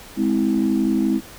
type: chord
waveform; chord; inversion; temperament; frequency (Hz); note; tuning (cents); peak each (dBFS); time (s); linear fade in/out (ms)
sine; Ab augmented; none; just; 207.7 / 259.6 / 324.5; Ab3 / C4 / E4; 0 / -13 / -27; -20; 0.16-1.21; 50
effects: tanh soft clip ceiling -9 dBFS + pink hiss -41 dBFS RMS until 1.38 s